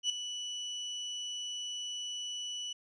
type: tone with ADSR envelope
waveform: 35% pulse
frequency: 2960 Hz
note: F#7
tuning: in tune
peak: -24 dBFS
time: 0.03-2.73 s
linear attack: 68 ms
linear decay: 3 ms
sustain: -11 dB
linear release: 7 ms
effects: resampled to 22050 Hz